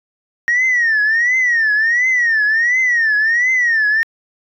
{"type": "tone with vibrato", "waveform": "sine", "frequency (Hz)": 1864.7, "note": "A#6", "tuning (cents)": 0, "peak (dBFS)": -10, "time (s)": [0.48, 4.03], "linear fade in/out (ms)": 0, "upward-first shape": "triangle", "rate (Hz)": 1.4, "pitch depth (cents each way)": 190, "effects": ["tanh soft clip ceiling -9 dBFS"]}